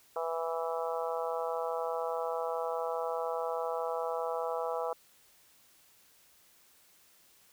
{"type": "harmonic tone", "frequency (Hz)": 164.81, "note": "E3", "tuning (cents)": 0, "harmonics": [3, 4, 5, 6, 7, 8], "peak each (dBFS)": [-35, -37, -39, -41, -42, -43], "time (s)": [0.16, 4.93], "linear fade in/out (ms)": 2, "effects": ["white hiss -63 dBFS RMS until 7.52 s"]}